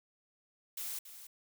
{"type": "noise with echo", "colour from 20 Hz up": "blue", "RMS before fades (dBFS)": -40, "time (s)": [0.77, 0.99], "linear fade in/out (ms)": 5, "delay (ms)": 280, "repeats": 1, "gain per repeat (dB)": -11, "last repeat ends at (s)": 1.27, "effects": []}